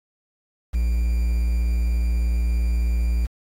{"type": "tone with quantisation", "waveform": "triangle", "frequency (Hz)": 58.27, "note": "A#1", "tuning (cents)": 0, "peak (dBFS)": -16, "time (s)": [0.73, 3.27], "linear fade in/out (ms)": 20, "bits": 7, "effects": ["AAC 48 kbps"]}